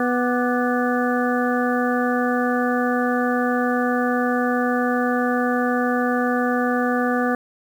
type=harmonic tone with a mistuned harmonic; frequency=246.9 Hz; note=B3; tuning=in tune; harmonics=1 / 2 / 3 / 5 / 6 / 7; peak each=-21 / -24 / -26 / -28 / -29 / -29 dBFS; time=0-7.35 s; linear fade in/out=2 ms; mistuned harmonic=5; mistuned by=-69 cents; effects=8-bit